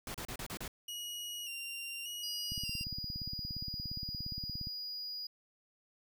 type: noise bursts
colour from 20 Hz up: pink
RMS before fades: -42 dBFS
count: 6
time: 0.07-0.679 s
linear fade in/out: 2 ms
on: 74 ms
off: 33 ms
type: tone with vibrato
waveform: sawtooth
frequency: 2838 Hz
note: F7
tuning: 27 cents sharp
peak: -37 dBFS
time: 0.88-2.84 s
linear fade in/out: 5 ms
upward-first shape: square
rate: 0.85 Hz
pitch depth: 38 cents each way
type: tone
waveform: triangle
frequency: 4900 Hz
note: D#8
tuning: 27 cents flat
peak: -38 dBFS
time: 2.23-5.27 s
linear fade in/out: 5 ms
type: click train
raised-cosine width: 5 ms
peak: -31 dBFS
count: 38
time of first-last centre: 2.52-4.671 s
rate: 17.2 Hz
effects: none